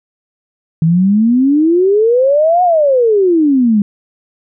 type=exponential two-way sweep; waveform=sine; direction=up then down; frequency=157.2 to 736 to 199.8 Hz; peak=-7 dBFS; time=0.82-3.82 s; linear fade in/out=2 ms; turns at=2.63 s; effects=none